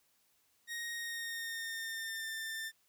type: tone with pitch glide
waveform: sawtooth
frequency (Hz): 1870 to 1788.7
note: A#6 to A6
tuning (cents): +5 to +28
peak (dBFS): -35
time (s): 0.67-2.72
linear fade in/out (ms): 50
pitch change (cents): -77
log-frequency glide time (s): 0.92-2.32
effects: white hiss -73 dBFS RMS until 2.88 s